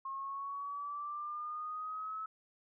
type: exponential sweep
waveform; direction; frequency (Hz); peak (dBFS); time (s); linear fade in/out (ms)
sine; up; 1075 to 1300; -38; 0.05-2.26; 5
effects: none